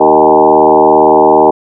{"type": "tone with frequency modulation", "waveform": "sine", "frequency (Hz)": 622, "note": "D#5", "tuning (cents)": -1, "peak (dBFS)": -3, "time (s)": [0, 1.51], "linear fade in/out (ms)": 10, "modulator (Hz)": 77.6, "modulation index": 4, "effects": []}